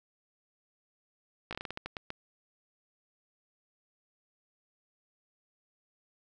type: slowing click train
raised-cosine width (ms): 0.3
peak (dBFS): -21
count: 11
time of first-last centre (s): 1.51-2.104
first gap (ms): 17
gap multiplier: 1.26
effects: none